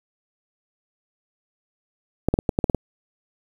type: clicks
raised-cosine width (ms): 2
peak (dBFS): -5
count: 8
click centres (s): 2.286 / 2.34 / 2.389 / 2.492 / 2.589 / 2.642 / 2.698 / 2.747
effects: 7-bit